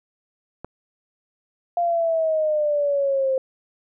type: click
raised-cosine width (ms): 1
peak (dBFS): -19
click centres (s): 0.646
type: exponential sweep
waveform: sine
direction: down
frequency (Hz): 698.5 to 523.3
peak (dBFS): -18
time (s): 1.77-3.38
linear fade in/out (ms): 2
effects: none